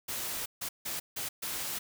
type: noise bursts at uneven times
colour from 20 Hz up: white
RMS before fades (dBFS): -36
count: 5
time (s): 0.08-0.46 / 0.61-0.69 / 0.85-1 / 1.16-1.29 / 1.42-1.79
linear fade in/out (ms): 10
effects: none